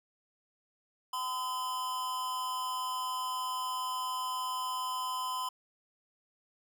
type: tone with amplitude modulation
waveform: square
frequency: 1018 Hz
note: C6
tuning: 48 cents flat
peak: -31 dBFS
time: 1.13-5.49 s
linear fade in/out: 5 ms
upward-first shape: sine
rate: 253 Hz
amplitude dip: 55%
effects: none